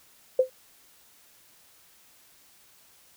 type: tone with exponential decay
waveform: sine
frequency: 515 Hz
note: C5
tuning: 28 cents flat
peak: -13 dBFS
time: 0.39-0.5 s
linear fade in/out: 5 ms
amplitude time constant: 23 ms
effects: white hiss -58 dBFS RMS until 3.16 s